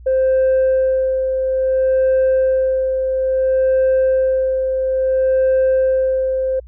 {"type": "tone with tremolo", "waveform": "sine", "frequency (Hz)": 523.3, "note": "C5", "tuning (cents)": 0, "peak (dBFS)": -9, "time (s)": [0.06, 6.6], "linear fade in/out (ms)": 10, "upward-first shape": "sine", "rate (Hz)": 0.59, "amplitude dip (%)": 50, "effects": ["tanh soft clip ceiling -10 dBFS", "added 60 Hz sine -36 dBFS peak until 6.67 s"]}